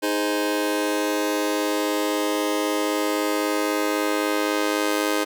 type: chord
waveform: sawtooth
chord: Ab major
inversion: second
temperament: just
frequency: 311.5 / 415.3 / 519.1 Hz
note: Eb4 / Ab4 / C5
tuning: +2 / 0 / -14 cents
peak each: -20 / -23 / -23 dBFS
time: 0.02-5.25 s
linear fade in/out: 20 ms
effects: none